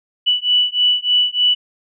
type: beating tone pair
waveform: sine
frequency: 2960 / 2963.3 Hz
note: F#7 / F#7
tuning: 0 / +2 cents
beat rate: 3.3 Hz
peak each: -16 dBFS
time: 0.26-1.55 s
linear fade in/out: 20 ms
effects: none